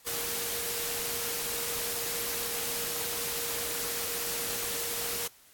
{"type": "tone in noise", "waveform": "sine", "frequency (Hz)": 470, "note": "A#4", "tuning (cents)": 14, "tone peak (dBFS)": -42, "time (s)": [0.06, 5.28], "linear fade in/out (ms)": 10, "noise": "white", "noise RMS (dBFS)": -33, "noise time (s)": [0.06, 5.28], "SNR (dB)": -12, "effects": ["white hiss -58 dBFS RMS until 5.53 s", "AAC 64 kbps"]}